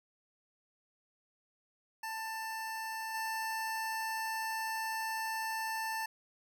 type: tone with level steps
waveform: 25% pulse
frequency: 888 Hz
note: A5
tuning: 16 cents sharp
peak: -34 / -31 dBFS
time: 2.03-6.06 s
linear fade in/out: 5 ms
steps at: 3.14 s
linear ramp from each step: 5 ms
effects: none